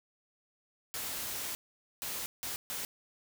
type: noise bursts at uneven times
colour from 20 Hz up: white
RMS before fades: -38 dBFS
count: 4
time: 0.94-1.55 / 2.02-2.26 / 2.43-2.56 / 2.7-2.85 s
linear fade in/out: 0 ms
effects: none